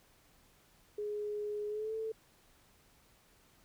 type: tone with pitch glide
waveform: sine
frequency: 417.5 to 442.3 Hz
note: G#4 to A4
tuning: +9 to +9 cents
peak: -35 dBFS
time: 0.98-2.12 s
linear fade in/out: 5 ms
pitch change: +100 cents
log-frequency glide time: 1.68-1.94 s
effects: pink hiss -66 dBFS RMS until 3.64 s